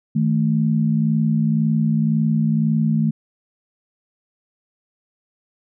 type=tone pair together; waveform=sine; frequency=157.68 / 219.6 Hz; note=D#3 / A3; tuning=+23 / -3 cents; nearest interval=tritone; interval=574 cents; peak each=-18 dBFS; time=0.15-3.11 s; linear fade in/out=10 ms; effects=none